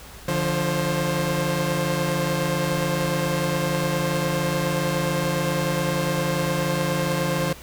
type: tone cluster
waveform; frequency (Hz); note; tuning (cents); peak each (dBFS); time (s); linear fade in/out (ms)
sawtooth; 146.3 / 173.4 / 530; D3 / F3 / C5; -6 / -12 / +22; -22; 0.28-7.53; 5
effects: added 60 Hz sine -44 dBFS peak until 7.62 s + pink hiss -43 dBFS RMS until 7.62 s